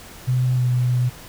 sine tone with pitch glide, 126.7 to 124.24 Hz, B2 to B2, +45 to +11 cents, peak -16 dBFS, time 0.27-1.1 s, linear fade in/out 20 ms, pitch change -34 cents, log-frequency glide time 0.55-0.63 s, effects pink hiss -41 dBFS RMS until 1.28 s

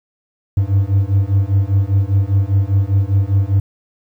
triangle beating tone pair, 96 / 101 Hz, G2 / G#2, -36 / -48 cents, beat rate 5 Hz, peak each -13 dBFS, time 0.57-3.6 s, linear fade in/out 5 ms, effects 8-bit

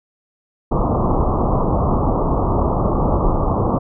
pink low-pass noise, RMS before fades -17 dBFS, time 0.71-3.79 s, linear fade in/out 10 ms, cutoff 1200 Hz, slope 96 dB/octave, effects none

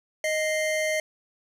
square tone pair together, 622.3 / 2093 Hz, D#5 / C7, 0 / 0 cents, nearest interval octave + major sixth, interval 2100 cents, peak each -26 / -29 dBFS, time 0.24-1 s, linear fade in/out 2 ms, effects low-pass 12000 Hz 12 dB/octave + 10-bit

